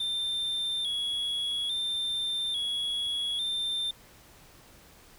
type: tone with vibrato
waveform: triangle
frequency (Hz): 3464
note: A7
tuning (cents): -28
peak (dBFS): -27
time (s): 0-3.91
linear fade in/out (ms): 5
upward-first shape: square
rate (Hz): 0.59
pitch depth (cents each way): 59
effects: pink hiss -55 dBFS RMS until 5.18 s